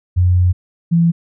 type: tone pair in turn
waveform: sine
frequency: 90 / 168.43 Hz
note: F#2 / E3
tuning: -47 / +38 cents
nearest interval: major seventh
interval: 1085 cents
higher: second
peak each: -9 dBFS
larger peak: neither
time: 0.16-0.53 / 0.91-1.12 s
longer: first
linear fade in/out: 20 ms
effects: none